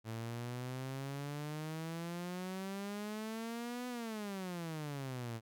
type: exponential two-way sweep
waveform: sawtooth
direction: up then down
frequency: 110.7 to 249.8 to 110.7 Hz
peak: -36 dBFS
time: 0.04-5.41 s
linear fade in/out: 50 ms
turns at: 3.88 s
effects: none